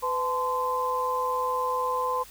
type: tone cluster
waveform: sine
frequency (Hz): 501 / 869 / 1033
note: B4 / A5 / C6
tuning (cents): +25 / -22 / -22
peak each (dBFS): -30 / -34 / -26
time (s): 0.02-2.24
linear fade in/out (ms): 20
effects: added 50 Hz sine -55 dBFS peak until 2.3 s + white hiss -49 dBFS RMS until 2.3 s